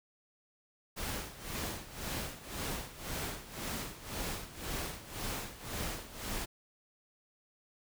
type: noise with tremolo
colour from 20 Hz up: pink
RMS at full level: -37 dBFS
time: 0.96-6.46 s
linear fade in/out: 20 ms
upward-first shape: sine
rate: 1.9 Hz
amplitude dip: 80%
effects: none